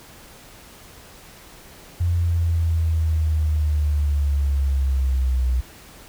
sine linear sweep, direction down, 87.31 to 62 Hz, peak -17 dBFS, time 2-5.61 s, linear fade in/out 10 ms, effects pink hiss -45 dBFS RMS until 6.08 s

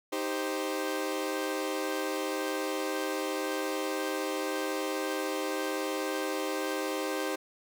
sawtooth chord, C minor, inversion first, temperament equal, 311.1 / 392 / 523.3 Hz, Eb4 / G4 / C5, 0 / 0 / 0 cents, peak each -31 dBFS, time 0.12-7.36 s, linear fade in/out 10 ms, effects none

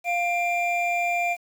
triangle tone pair together, 698.5 / 2381 Hz, F5 / D7, 0 / +23 cents, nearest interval octave + major sixth, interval 2123 cents, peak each -22 / -24 dBFS, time 0.04-1.37 s, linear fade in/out 50 ms, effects 8-bit

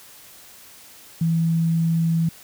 sine tone, 164.81 Hz, E3, in tune, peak -17 dBFS, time 1.21-2.29 s, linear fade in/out 5 ms, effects white hiss -46 dBFS RMS until 2.43 s

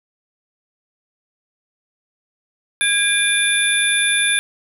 sine tone cluster, 1638 / 2393 / 3539 / 9950 Hz, G#6 / D7 / A7 / D#9, -24 / +32 / +9 / -1 cents, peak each -20 dBFS, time 2.81-4.39 s, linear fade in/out 0 ms, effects 7-bit

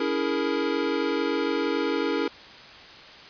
square chord, A# half-diminished seventh, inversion first, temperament equal with one note detuned, 282.7 / 329.6 / 415.3 / 466.2 Hz, C#4 / E4 / G#4 / A#4, +34 / 0 / 0 / 0 cents, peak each -30 dBFS, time 0-2.28 s, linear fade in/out 5 ms, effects white hiss -45 dBFS RMS until 3.29 s + resampled to 11025 Hz

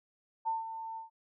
sine tone with ADSR envelope, 898 Hz, A5, 35 cents sharp, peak -28 dBFS, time 0.45-1.1 s, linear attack 26 ms, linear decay 160 ms, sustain -10 dB, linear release 130 ms, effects none

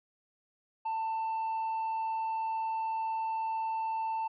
triangle tone with tanh clipping, 891 Hz, A5, 22 cents sharp, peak -31 dBFS, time 0.85-4.28 s, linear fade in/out 10 ms, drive 7 dB, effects none

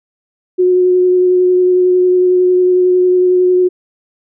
sine tone with vibrato, 363.9 Hz, F#4, 29 cents flat, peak -7 dBFS, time 0.58-3.69 s, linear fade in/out 20 ms, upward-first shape sine, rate 11 Hz, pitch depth 12 cents each way, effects none

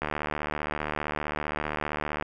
click train, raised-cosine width 0.5 ms, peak -14 dBFS, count 167, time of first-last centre 0.02-2.225 s, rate 75.3 Hz, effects none

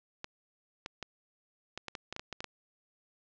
clicks, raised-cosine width 0.2 ms, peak -21 dBFS, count 12, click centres 0.244 / 0.861 / 1.027 / 1.776 / 1.883 / 1.952 / 2.126 / 2.164 / 2.195 / 2.327 / 2.405 / 2.443 s, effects low-pass 6000 Hz 12 dB/octave

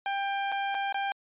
sawtooth tone with dropouts, 793 Hz, G5, 20 cents sharp, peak -24 dBFS, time 0.06-1.12 s, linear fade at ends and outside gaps 1 ms, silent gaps 0.518-0.522 / 0.745-0.749 / 0.925-0.944 s, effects resampled to 8000 Hz

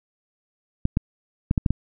clicks, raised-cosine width 5 ms, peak -7 dBFS, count 6, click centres 0.854 / 0.971 / 1.511 / 1.578 / 1.662 / 1.706 s, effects none

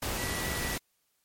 sine tone in noise, 1951 Hz, B6, 22 cents flat, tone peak -38 dBFS, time 0.18-0.76 s, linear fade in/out 5 ms, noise pink, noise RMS -33 dBFS, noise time 0.02-0.78 s, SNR -8 dB, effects white hiss -74 dBFS RMS until 1.24 s + MP3 64 kbps

